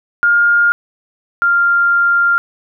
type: tone pair in turn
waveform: sine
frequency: 1413 / 1394.4 Hz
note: F6 / F6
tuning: +20 / -3 cents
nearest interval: unison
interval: 23 cents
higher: first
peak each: -8 / -9 dBFS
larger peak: first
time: 0.23-0.72 / 1.42-2.38 s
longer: second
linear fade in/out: 0 ms
effects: none